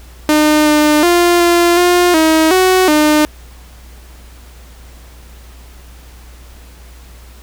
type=tone with pitch steps; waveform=sawtooth; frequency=303.6 / 301 / 348.5 / 345.5 / 354.2 / 318 / 371.8 / 302.8 Hz; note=D#4 / D4 / F4 / F4 / F4 / D#4 / F#4 / D#4; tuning=-42 / +43 / -4 / -19 / +24 / +38 / +8 / -47 cents; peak=-4 dBFS; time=0.29-3.25 s; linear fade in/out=0 ms; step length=370 ms; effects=added 60 Hz sine -35 dBFS peak until 7.42 s + pink hiss -43 dBFS RMS until 7.42 s